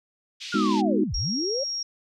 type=band-pass noise; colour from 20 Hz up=pink; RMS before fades=-37 dBFS; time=0.4-0.82 s; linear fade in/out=20 ms; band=2800 to 5100 Hz; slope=24 dB/octave
type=linear two-way sweep; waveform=sine; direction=down then up; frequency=1463 to 30.87 to 571 Hz; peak=-26 dBFS; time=0.52-1.64 s; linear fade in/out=10 ms; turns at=1.15 s
type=chord; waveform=sine; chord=G# minor seventh; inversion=none; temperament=equal; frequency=207.7 / 246.9 / 311.1 / 370 Hz; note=G#3 / B3 / D#4 / F#4; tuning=0 / 0 / 0 / 0 cents; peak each=-24 / -27 / -25 / -29 dBFS; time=0.54-1.04 s; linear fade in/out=5 ms
type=tone; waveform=sine; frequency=5588 Hz; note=F8; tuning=in tune; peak=-27 dBFS; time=1.14-1.83 s; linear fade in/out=5 ms
effects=none